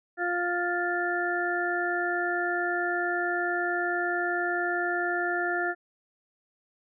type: harmonic tone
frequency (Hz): 351.1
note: F4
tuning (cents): +9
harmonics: 1 / 2 / 4 / 5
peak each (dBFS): -31 / -31 / -31 / -31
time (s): 0.17-5.75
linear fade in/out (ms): 50
effects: none